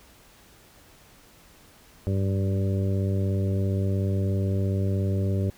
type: harmonic tone with a mistuned harmonic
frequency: 97 Hz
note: G2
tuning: 18 cents flat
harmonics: 1 / 2 / 3 / 4 / 5 / 6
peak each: -23 / -30 / -36 / -34 / -39 / -38 dBFS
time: 2.07-5.5 s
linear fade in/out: 0 ms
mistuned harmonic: 1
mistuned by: +20 cents
effects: pink hiss -54 dBFS RMS until 5.57 s